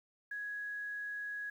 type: tone with quantisation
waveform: sine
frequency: 1668 Hz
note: G#6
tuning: 7 cents sharp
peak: -38 dBFS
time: 0.31-1.5 s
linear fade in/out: 5 ms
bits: 11
effects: none

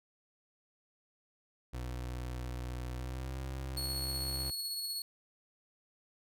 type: tone with pitch glide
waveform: 30% pulse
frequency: 61.74 to 65.79 Hz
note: B1 to C2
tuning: 0 to +10 cents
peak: -35 dBFS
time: 1.73-4.51 s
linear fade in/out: 10 ms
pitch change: +110 cents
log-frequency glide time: 2.92-3.39 s
type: tone with tremolo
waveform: sawtooth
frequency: 4356 Hz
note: C#8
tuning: 31 cents flat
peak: -32 dBFS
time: 3.77-5.02 s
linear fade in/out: 2 ms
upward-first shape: sine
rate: 16 Hz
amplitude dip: 30%
effects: none

